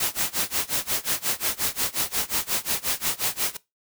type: noise with tremolo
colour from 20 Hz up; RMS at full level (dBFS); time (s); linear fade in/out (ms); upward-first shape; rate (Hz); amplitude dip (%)
white; -23; 0-3.57; 5; sine; 5.6; 95
effects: noise-tail reverb RT60 0.2 s tail -19 dB re dry